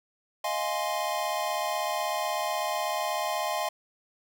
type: chord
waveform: square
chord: F minor seventh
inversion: third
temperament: equal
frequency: 622.3 / 698.5 / 830.6 / 1046.5 Hz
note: Eb5 / F5 / Ab5 / C6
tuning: 0 / 0 / 0 / 0 cents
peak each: -34 dBFS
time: 0.44-3.69 s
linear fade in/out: 5 ms
effects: none